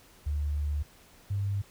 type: tone pair in turn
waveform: sine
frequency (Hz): 73.42 / 99.81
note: D2 / G2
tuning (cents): 0 / +32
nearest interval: perfect fourth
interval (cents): 532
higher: second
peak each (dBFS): -27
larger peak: neither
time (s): 0.26-0.83 / 1.3-1.62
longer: first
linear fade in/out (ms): 10
effects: pink hiss -57 dBFS RMS until 1.7 s